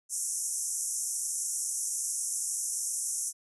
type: band-pass noise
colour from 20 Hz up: white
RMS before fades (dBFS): -33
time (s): 0.09-3.33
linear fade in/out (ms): 50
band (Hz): 5700 to 11000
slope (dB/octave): 96
effects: none